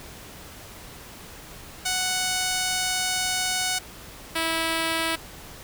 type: tone pair in turn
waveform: 5% pulse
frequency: 740 / 326.5 Hz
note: F#5 / E4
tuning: 0 / -17 cents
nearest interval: octave + major second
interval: 1417 cents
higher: first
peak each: -12 dBFS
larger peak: neither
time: 1.85-3.79 / 4.35-5.16 s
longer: first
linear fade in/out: 10 ms
effects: pink hiss -43 dBFS RMS until 5.63 s